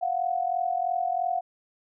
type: tone pair together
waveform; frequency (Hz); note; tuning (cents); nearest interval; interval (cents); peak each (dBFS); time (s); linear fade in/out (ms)
sine; 696 / 739; F5 / F#5; -6 / -2; minor second; 104; -27; 0.01-1.41; 20
effects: none